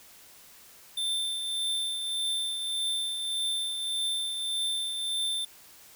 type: tone with tremolo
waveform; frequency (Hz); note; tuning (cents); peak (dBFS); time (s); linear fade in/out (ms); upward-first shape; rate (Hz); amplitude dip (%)
square; 3562; A7; +21; -27; 0.97-5.45; 5; triangle; 1.7; 45
effects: white hiss -53 dBFS RMS until 5.95 s